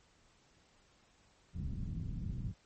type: low-pass noise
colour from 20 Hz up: white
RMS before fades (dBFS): -39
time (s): 1.53-2.54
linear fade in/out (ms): 50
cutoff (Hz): 170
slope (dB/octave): 24
effects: pink hiss -68 dBFS RMS until 2.65 s + MP3 32 kbps